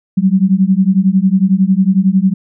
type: beating tone pair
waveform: sine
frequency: 185 / 196 Hz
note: F#3 / G3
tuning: 0 / 0 cents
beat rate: 11 Hz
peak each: -11 dBFS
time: 0.17-2.34 s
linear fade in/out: 10 ms
effects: none